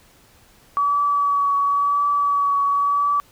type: tone with vibrato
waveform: sine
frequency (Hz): 1140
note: C#6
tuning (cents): +48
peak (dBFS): -16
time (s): 0.77-3.2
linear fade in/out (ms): 0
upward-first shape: triangle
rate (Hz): 0.95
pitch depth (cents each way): 21
effects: pink hiss -53 dBFS RMS until 3.31 s